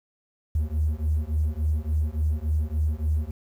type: beating tone pair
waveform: triangle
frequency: 75 / 78.5 Hz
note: D2 / D#2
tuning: +37 / +16 cents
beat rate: 3.5 Hz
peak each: -22 dBFS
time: 0.55-3.31 s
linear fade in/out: 5 ms
effects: tanh soft clip ceiling -17 dBFS + 9-bit